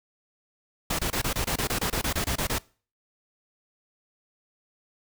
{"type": "noise bursts", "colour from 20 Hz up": "pink", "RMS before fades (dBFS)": -27, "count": 15, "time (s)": [0.9, 2.585], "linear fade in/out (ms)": 5, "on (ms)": 89, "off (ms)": 25, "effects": ["noise-tail reverb RT60 0.4 s tail -23 dB re dry"]}